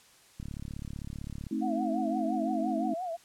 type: click train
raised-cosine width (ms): 5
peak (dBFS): -27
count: 39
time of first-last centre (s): 0.4-1.467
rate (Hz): 35.6
type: chord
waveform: sine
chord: A diminished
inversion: none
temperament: just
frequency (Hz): 220 / 264 / 316.8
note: A3 / C4 / Eb4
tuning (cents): 0 / +16 / +31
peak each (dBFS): -33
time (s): 1.51-2.94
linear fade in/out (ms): 5
type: tone with vibrato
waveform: sine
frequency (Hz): 699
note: F5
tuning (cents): +1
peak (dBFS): -32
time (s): 1.61-3.17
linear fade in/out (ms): 20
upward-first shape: triangle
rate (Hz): 5.8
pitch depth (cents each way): 140
effects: white hiss -59 dBFS RMS until 3.24 s + low-pass 10000 Hz 12 dB/octave